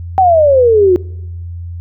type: exponential sweep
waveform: sine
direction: down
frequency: 778 to 352 Hz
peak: -5 dBFS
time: 0.18-0.96 s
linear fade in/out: 0 ms
effects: noise-tail reverb RT60 0.9 s tail -24 dB re dry + added 86 Hz sine -22 dBFS peak until 1.8 s